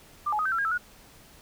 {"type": "tone with pitch steps", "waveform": "sine", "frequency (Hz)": [1191, 846, 1252, 1544, 1353, 1624, 1318, 1448], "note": ["D6", "G#5", "D#6", "G6", "E6", "G#6", "E6", "F#6"], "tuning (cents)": [24, 32, 10, -27, 45, -39, -1, -38], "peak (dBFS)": -24, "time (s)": [0.26, 0.78], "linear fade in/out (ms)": 10, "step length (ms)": 65, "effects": ["pink hiss -53 dBFS RMS until 1.41 s"]}